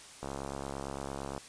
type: click train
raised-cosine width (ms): 1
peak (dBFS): -24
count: 80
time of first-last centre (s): 0.23-1.378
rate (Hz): 68.8
effects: white hiss -51 dBFS RMS until 1.48 s + resampled to 22050 Hz